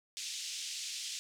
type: band-pass noise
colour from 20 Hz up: white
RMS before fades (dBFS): -41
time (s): 0.17-1.19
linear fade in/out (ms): 0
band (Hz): 2700 to 7100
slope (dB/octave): 24
effects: none